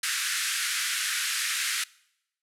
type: band-pass noise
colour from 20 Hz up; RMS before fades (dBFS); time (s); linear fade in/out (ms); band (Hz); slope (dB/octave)
pink; -29; 0.03-1.84; 5; 1400 to 12000; 48
effects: noise-tail reverb RT60 0.8 s tail -23 dB re dry